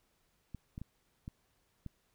clicks, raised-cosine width 5 ms, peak -30 dBFS, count 5, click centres 0.547 / 0.779 / 0.816 / 1.279 / 1.863 s, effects pink hiss -75 dBFS RMS until 2.14 s

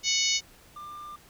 harmonic tone, 739 Hz, F#5, 2 cents flat, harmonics 3 / 4 / 5 / 6 / 7 / 8 / 9, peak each -31 / -31 / -31 / -31 / -31 / -31 / -31 dBFS, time 0.03-0.41 s, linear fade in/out 50 ms
triangle tone, 1193 Hz, D6, 27 cents sharp, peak -37 dBFS, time 0.76-1.16 s, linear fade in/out 5 ms
effects pink hiss -55 dBFS RMS until 1.29 s

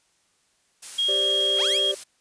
blue noise, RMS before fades -35 dBFS, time 0.82-2.04 s, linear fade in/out 10 ms
sine tone, 3263 Hz, G#7, 31 cents flat, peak -20 dBFS, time 0.98-1.92 s, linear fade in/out 10 ms
triangle chord, G suspended fourth, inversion none, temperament equal, 392 / 523.3 / 587.3 Hz, G4 / C5 / D5, 0 / 0 / 0 cents, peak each -28 / -32 / -29 dBFS, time 1.08-1.95 s, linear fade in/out 10 ms
10% pulse linear sweep, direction up, 395.6 to 2887 Hz, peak -20 dBFS, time 1.56-1.81 s, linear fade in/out 50 ms
effects white hiss -66 dBFS RMS until 2.2 s + resampled to 22050 Hz

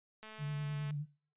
click train, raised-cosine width 0.3 ms, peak -35 dBFS, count 148, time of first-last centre 0.23-0.907 s, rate 217 Hz
sine tone with vibrato, 146.83 Hz, D3, in tune, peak -35 dBFS, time 0.38-1.06 s, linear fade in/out 50 ms, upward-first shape sine, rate 9.6 Hz, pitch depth 39 cents each way
effects noise-tail reverb RT60 0.5 s tail -22 dB re dry + resampled to 8000 Hz

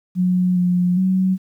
sine tone with pitch steps, 181.6 / 178.7 / 187.4 Hz, F#3 / F3 / F#3, -32 / +40 / +22 cents, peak -14 dBFS, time 0.15-1.38 s, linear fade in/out 50 ms, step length 410 ms, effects 9-bit

